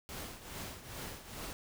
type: noise with tremolo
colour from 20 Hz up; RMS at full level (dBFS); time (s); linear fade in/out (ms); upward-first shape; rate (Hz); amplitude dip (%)
pink; -42; 0.09-1.53; 0; triangle; 2.4; 75
effects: none